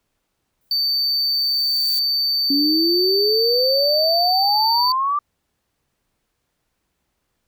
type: noise with exponential growth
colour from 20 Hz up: violet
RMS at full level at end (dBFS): -28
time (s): 0.61-1.99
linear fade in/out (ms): 0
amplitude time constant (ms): 300
type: tone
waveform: triangle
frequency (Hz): 4571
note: D8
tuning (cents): -48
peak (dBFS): -16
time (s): 0.71-4.92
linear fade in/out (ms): 2
type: exponential sweep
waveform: sine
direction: up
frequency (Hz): 275.5 to 1187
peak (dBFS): -17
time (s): 2.5-5.19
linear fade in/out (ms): 5
effects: pink hiss -73 dBFS RMS until 7.47 s